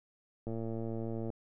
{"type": "click train", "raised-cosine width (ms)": 2, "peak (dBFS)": -26, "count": 95, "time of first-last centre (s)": [0.47, 1.302], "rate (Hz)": 113, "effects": []}